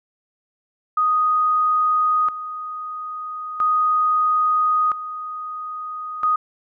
sine tone with tremolo, 1244.5 Hz, D#6, in tune, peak -15 dBFS, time 0.97-6.36 s, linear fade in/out 5 ms, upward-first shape square, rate 0.38 Hz, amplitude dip 75%, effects none

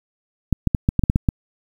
clicks, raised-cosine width 5 ms, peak -3 dBFS, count 9, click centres 0.527 / 0.673 / 0.748 / 0.889 / 0.993 / 1.037 / 1.099 / 1.159 / 1.288 s, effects 7-bit

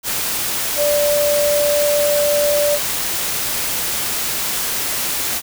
sine tone in noise, 585 Hz, D5, 7 cents flat, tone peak -14 dBFS, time 0.76-2.79 s, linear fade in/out 50 ms, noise white, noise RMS -21 dBFS, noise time 0.03-5.42 s, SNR +4 dB, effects none

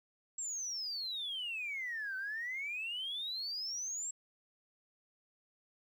sine exponential two-way sweep, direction down then up, 7670 to 1511 to 7670 Hz, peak -36 dBFS, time 0.38-4.11 s, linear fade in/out 5 ms, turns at 2.16 s, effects tanh soft clip ceiling -32 dBFS + 11-bit

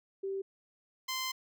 sine / 10% pulse tone pair in turn, 389 / 1038.5 Hz, G4 / C6, -13 / -13 cents, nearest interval octave + perfect fourth, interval 1700 cents, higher second, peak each -33 / -25 dBFS, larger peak second, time 0.23-0.42 / 1.08-1.32 s, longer second, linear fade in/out 10 ms, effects none

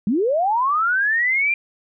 sine linear sweep, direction up, 183.4 to 2405 Hz, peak -16 dBFS, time 0.07-1.54 s, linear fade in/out 2 ms, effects none

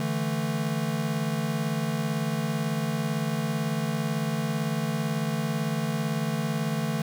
square chord, D suspended second, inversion none, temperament equal, 146.83 / 164.81 / 220 Hz, D3 / E3 / A3, 0 / 0 / 0 cents, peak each -31 dBFS, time 0-7.02 s, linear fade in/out 2 ms, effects none

